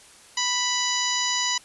harmonic tone, 987.8 Hz, B5, in tune, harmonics 1 / 2 / 3 / 4 / 5 / 6 / 7, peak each -30 / -30 / -30 / -30 / -30 / -30 / -30 dBFS, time 0.37-1.58 s, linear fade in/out 5 ms, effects white hiss -50 dBFS RMS until 1.64 s + resampled to 24000 Hz

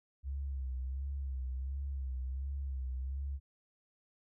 sine tone with vibrato, 66.6 Hz, C2, 31 cents sharp, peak -35 dBFS, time 0.23-3.4 s, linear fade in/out 50 ms, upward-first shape sine, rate 1.4 Hz, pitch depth 73 cents each way, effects none

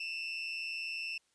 35% pulse tone with amplitude modulation, 2672 Hz, E7, 23 cents sharp, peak -32 dBFS, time 0-1.18 s, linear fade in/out 5 ms, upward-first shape sine, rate 160 Hz, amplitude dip 65%, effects white hiss -74 dBFS RMS until 1.34 s + resampled to 22050 Hz

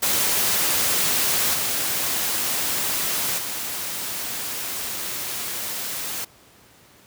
white noise with level steps, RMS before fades -21 / -24 / -29 dBFS, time 0.02-6.25 s, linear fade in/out 10 ms, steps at 1.53 / 3.37 s, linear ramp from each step 20 ms, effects pink hiss -52 dBFS RMS until 7.06 s + high-pass 80 Hz 12 dB/octave

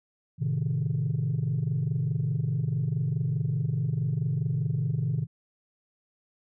sine chord, A diminished, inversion none, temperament equal, 110 / 130.81 / 155.56 Hz, A2 / C3 / Eb3, 0 / 0 / 0 cents, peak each -30 / -27 / -27 dBFS, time 0.38-5.27 s, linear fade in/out 50 ms, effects tanh soft clip ceiling -20 dBFS

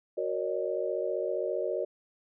sine chord, D# minor seventh, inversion first, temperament equal with one note detuned, 370 / 466.2 / 554.4 / 609.4 Hz, F#4 / A#4 / C#5 / D#5, 0 / 0 / 0 / -36 cents, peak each -34 dBFS, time 0.17-1.85 s, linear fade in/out 10 ms, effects none

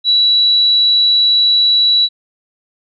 sine tone, 3926 Hz, B7, 11 cents flat, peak -8 dBFS, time 0.04-2.09 s, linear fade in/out 50 ms, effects none

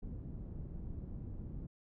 pink low-pass noise, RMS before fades -44 dBFS, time 0.02-1.67 s, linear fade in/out 10 ms, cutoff 210 Hz, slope 12 dB/octave, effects none

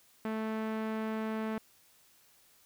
sawtooth tone with low-pass filter, 219.4 Hz, A3, 5 cents flat, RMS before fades -35 dBFS, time 0.25-1.58 s, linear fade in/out 2 ms, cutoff 2000 Hz, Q 0.87, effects white hiss -64 dBFS RMS until 2.65 s

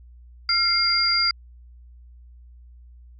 sine tone cluster, 1378 / 2123 / 4786 Hz, F6 / C7 / D8, -24 / +25 / +32 cents, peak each -26 / -26 / -19 dBFS, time 0.49-1.31 s, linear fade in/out 2 ms, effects added 60 Hz sine -44 dBFS peak until 3.19 s

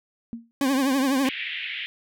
sine tone with exponential decay, 231.6 Hz, A#3, 11 cents flat, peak -27 dBFS, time 0.33-0.51 s, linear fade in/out 0 ms, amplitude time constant 39 ms
40% pulse tone with vibrato, 268.9 Hz, C4, 47 cents sharp, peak -19 dBFS, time 0.61-1.29 s, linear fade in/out 2 ms, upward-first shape triangle, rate 12 Hz, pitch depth 110 cents each way
pink band-pass noise, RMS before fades -32 dBFS, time 1.25-1.86 s, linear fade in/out 0 ms, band 1900 to 3300 Hz, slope 48 dB/octave
effects none

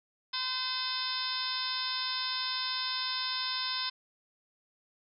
harmonic tone, 513 Hz, C5, 34 cents flat, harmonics 2 / 3 / 4 / 5 / 6 / 7 / 8 / 9 / 10, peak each -39 / -42 / -45 / -44 / -44 / -37 / -40 / -42 / -36 dBFS, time 0.33-3.9 s, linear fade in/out 10 ms, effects none

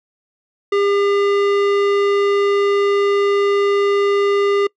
square tone, 402.5 Hz, G4, 46 cents sharp, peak -14 dBFS, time 0.72-4.67 s, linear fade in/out 5 ms, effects noise-tail reverb RT60 0.1 s tail -24 dB re dry + low-pass 3000 Hz 12 dB/octave

